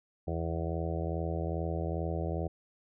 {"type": "harmonic tone", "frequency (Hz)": 82.41, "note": "E2", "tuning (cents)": 0, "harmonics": [1, 2, 4, 5, 6, 7, 8, 9], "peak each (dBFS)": [-34, -37, -40, -41, -42, -42, -43, -44], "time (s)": [0.27, 2.48], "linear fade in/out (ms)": 10, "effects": []}